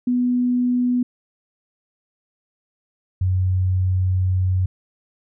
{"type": "tone pair in turn", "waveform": "sine", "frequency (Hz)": [246.9, 92.65], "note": ["B3", "F#2"], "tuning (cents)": [0, 3], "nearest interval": "octave + perfect fourth", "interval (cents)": 1697, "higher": "first", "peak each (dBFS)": -16, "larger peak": "neither", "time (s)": [[0.07, 1.03], [3.21, 4.66]], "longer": "second", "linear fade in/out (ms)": 5, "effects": []}